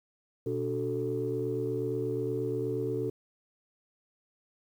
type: tone cluster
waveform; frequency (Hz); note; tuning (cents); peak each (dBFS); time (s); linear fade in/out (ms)
sine; 122.2 / 291.2 / 373.6 / 442; B2 / D4 / F#4 / A4; -18 / -15 / +17 / +8; -35 / -36 / -34 / -32; 0.46-3.1; 5
effects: tanh soft clip ceiling -20 dBFS + 10-bit

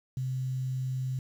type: tone with quantisation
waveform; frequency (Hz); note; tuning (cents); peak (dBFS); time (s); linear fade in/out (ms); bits
sine; 130; C3; -11; -29; 0.17-1.19; 2; 9
effects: none

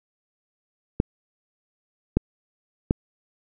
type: clicks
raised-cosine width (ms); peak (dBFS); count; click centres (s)
3; -5; 3; 1.001 / 2.17 / 2.909
effects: none

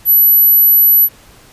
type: tone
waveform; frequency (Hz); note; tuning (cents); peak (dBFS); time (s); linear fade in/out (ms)
sine; 11840; F#9; 0; -5; 0.05-1.09; 50
effects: pink hiss -43 dBFS RMS until 1.52 s + resampled to 32000 Hz

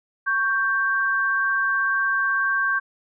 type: tone pair together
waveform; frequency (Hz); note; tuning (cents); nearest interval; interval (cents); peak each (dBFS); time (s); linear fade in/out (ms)
sine; 1110.9 / 1571; C#6 / G6; +3 / +3; tritone; 600; -25 / -20; 0.26-2.8; 20
effects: none

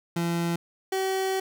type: tone pair in turn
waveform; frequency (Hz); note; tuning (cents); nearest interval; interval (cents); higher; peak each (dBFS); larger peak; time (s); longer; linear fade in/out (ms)
30% pulse; 170 / 381.6; F3 / G4; -46 / -47; octave + major second; 1399; second; -22; neither; 0.16-0.56 / 0.92-1.4; second; 5
effects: none

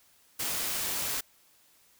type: noise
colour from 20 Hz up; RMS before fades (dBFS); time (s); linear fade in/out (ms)
white; -32; 0.39-1.21; 10
effects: white hiss -63 dBFS RMS until 1.99 s

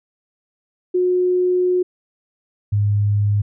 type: tone pair in turn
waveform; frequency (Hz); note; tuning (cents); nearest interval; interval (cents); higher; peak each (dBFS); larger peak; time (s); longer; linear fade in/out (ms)
sine; 362.5 / 102.96; F#4 / G#2; -35 / -15; octave + minor seventh; 2180; first; -14 / -14; neither; 0.94-1.83 / 2.72-3.42; first; 10
effects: none

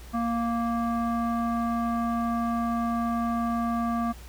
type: tone with low-pass filter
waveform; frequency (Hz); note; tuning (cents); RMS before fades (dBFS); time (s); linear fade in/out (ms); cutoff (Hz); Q
square; 233.1; A#3; 0; -27; 0.13-4.13; 20; 1100; 3
effects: added 60 Hz sine -42 dBFS peak until 4.28 s + pink hiss -50 dBFS RMS until 4.28 s

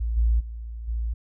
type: tone with level steps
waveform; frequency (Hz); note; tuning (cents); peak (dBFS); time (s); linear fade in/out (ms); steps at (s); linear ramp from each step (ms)
sine; 56.9; A#1; -41; -23 / -17 / -32 / -24; 0-1.14; 10; 0.16 / 0.39 / 0.87; 20
effects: none

